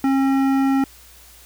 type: tone with hard clipping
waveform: sine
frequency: 270.3 Hz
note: C#4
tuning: 44 cents flat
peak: -17 dBFS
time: 0.04-0.84 s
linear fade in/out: 2 ms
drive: 13 dB
effects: added 60 Hz sine -50 dBFS peak until 1.45 s + white hiss -47 dBFS RMS until 1.45 s